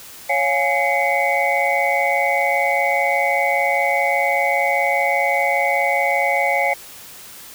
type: tone cluster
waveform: sine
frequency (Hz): 557 / 704 / 829 / 2056 / 2226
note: C#5 / F5 / G#5 / C7 / C#7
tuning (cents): +8 / +14 / -3 / -31 / +7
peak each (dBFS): -22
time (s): 0.29-6.74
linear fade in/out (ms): 10
effects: white hiss -39 dBFS RMS until 7.54 s